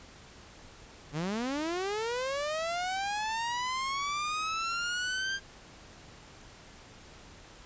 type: linear sweep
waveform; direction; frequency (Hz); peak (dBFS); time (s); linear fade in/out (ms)
sawtooth; up; 138.59 to 1600; -27; 1.12-5.4; 50
effects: pink hiss -52 dBFS RMS until 7.65 s + resampled to 16000 Hz